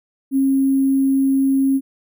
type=tone with sample-and-hold; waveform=sine; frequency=270.4 Hz; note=C#4; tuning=43 cents flat; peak=-13 dBFS; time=0.31-1.81 s; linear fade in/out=50 ms; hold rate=11025 Hz; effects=none